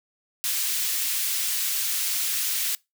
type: high-pass noise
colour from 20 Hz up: white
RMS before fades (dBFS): -26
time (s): 0.44-2.75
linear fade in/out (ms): 0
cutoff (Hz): 2200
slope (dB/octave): 12
effects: noise-tail reverb RT60 0.2 s tail -23 dB re dry